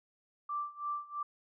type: tone with tremolo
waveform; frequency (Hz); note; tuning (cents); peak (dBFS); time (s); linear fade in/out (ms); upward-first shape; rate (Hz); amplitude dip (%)
sine; 1174; D6; -1; -32; 0.49-1.23; 5; sine; 3; 90
effects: none